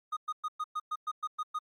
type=tone bursts; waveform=triangle; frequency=1239 Hz; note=D#6; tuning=8 cents flat; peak=-29 dBFS; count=10; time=0.12-1.59 s; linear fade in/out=10 ms; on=48 ms; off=110 ms; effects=Opus 48 kbps